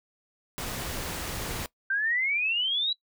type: noise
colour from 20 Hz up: pink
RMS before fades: -34 dBFS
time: 0.58-1.66 s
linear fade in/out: 0 ms
type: exponential sweep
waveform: sine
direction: up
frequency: 1548 to 3951 Hz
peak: -24 dBFS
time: 1.9-2.93 s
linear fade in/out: 5 ms
effects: noise-tail reverb RT60 0.1 s tail -20 dB re dry